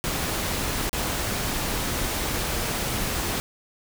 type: noise with dropouts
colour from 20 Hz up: pink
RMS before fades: -27 dBFS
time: 0.04-3.4 s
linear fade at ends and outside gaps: 0 ms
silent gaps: 0.894-0.93 s
effects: none